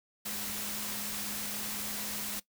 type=tone in noise; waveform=sine; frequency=207.6 Hz; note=G#3; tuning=in tune; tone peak=-46 dBFS; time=0.25-2.4 s; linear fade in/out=10 ms; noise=white; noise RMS=-37 dBFS; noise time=0.25-2.4 s; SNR=-12 dB; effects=noise-tail reverb RT60 0.1 s tail -18 dB re dry